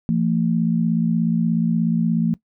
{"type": "tone pair together", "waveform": "sine", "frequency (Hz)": [169.38, 226.1], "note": ["E3", "A3"], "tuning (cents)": [47, 47], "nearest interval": "perfect fourth", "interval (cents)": 500, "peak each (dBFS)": -19, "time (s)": [0.09, 2.34], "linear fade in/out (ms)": 0, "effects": ["noise-tail reverb RT60 0.1 s tail -20 dB re dry"]}